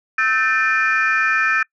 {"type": "tone cluster", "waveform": "sine", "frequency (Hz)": [1305, 1552, 1780, 2417], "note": ["E6", "G6", "A6", "D7"], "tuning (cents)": [-18, -18, 20, 49], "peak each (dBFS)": [-20, -20, -18, -20], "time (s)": [0.18, 1.63], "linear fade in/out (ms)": 5, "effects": ["noise-tail reverb RT60 0.1 s tail -26 dB re dry", "tanh soft clip ceiling -8 dBFS"]}